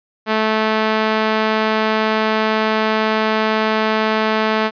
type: tone with band-pass filter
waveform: sawtooth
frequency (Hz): 218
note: A3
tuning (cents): -16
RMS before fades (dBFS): -17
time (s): 0.26-4.71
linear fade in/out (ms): 50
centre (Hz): 1400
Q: 0.5
effects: resampled to 11025 Hz